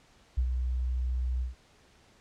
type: tone with ADSR envelope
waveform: sine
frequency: 62.5 Hz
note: B1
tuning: 21 cents sharp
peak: -22 dBFS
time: 0.37-1.55 s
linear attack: 12 ms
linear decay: 77 ms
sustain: -5 dB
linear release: 140 ms
effects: pink hiss -61 dBFS RMS until 2.2 s + low-pass 7000 Hz 12 dB/octave